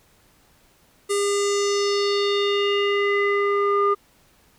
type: tone with low-pass filter sweep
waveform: square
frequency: 404.2 Hz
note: G#4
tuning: 47 cents flat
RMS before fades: -21 dBFS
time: 1.09-3.95 s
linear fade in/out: 20 ms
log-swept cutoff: 9400 to 1200 Hz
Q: 3.5
effects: pink hiss -58 dBFS RMS until 4.58 s